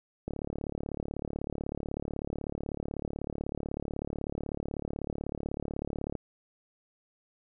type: click train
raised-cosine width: 2 ms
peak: -21 dBFS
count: 213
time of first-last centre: 0.28-6.153 s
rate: 36.1 Hz
effects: none